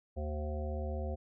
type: harmonic tone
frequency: 75.5 Hz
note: D2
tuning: 48 cents sharp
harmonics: 1 / 3 / 5 / 7 / 9 / 10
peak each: -35 / -45 / -46 / -43 / -46 / -52 dBFS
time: 0.16-1.16 s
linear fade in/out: 20 ms
effects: none